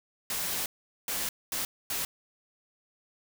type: noise bursts at uneven times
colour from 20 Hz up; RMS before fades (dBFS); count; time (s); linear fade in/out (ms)
white; -32; 4; 0.3-0.66 / 1.08-1.29 / 1.52-1.65 / 1.9-2.05; 2
effects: none